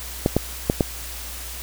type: clicks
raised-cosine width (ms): 2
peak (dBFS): -3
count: 4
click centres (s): 0.261 / 0.366 / 0.699 / 0.808
effects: added 60 Hz sine -36 dBFS peak until 1.62 s + white hiss -35 dBFS RMS until 1.62 s